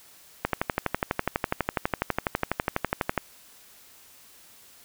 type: click train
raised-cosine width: 0.5 ms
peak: -8 dBFS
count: 34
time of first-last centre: 0.45-3.177 s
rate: 12.1 Hz
effects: white hiss -53 dBFS RMS until 4.84 s